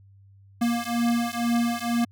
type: beating tone pair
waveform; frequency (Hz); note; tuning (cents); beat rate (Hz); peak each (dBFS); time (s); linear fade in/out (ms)
square; 234.7 / 236.8; A#3 / A#3; +12 / +27; 2.1; -26; 0.61-2.05; 10
effects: added 98 Hz sine -50 dBFS peak until 2.11 s